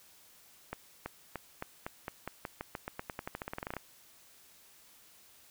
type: accelerating click train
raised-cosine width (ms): 0.5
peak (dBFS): -22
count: 25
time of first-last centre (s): 0.73-3.767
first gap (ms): 330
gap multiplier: 0.9
effects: white hiss -60 dBFS RMS until 5.5 s